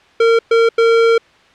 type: tone bursts at uneven times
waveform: square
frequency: 458.6 Hz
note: A#4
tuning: 28 cents flat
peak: -9 dBFS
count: 3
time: 0.2-0.39 / 0.51-0.69 / 0.78-1.18 s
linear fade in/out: 5 ms
effects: white hiss -48 dBFS RMS until 1.54 s + low-pass 3000 Hz 12 dB/octave